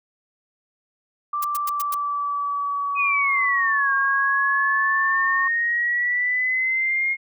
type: tone with pitch glide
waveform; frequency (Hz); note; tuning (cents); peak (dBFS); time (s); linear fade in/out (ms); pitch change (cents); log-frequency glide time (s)
sine; 1175 to 1096.3; D6 to C#6; +1 to -20; -22; 1.33-5.48; 5; -121; 1.47-4.3
type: noise bursts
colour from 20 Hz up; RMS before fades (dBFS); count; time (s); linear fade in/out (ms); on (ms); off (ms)
blue; -29; 5; 1.42-1.945; 5; 25; 100
type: exponential two-way sweep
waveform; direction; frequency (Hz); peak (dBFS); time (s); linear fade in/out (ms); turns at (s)
sine; down then up; 2538 to 1610 to 2147; -19; 2.95-7.17; 50; 3.93
effects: none